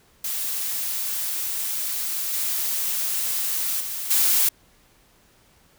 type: noise with level steps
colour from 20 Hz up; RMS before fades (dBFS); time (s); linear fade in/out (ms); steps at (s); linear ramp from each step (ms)
blue; -27 / -25 / -30 / -19; 0.24-4.49; 5; 2.33 / 3.8 / 4.1; 10
effects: pink hiss -58 dBFS RMS until 5.78 s